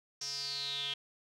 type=tone with band-pass filter sweep; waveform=square; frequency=141.1 Hz; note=C#3; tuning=31 cents sharp; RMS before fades=-38 dBFS; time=0.21-0.94 s; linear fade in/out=5 ms; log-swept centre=5600 to 3200 Hz; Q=9.4; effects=none